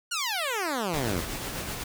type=exponential sweep; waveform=10% pulse; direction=down; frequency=1480 to 77.78 Hz; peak=-19 dBFS; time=0.11-1.21 s; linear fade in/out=10 ms
type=noise with tremolo; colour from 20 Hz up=pink; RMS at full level=-33 dBFS; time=0.93-1.84 s; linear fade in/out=10 ms; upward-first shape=sine; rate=8 Hz; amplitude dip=30%
effects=none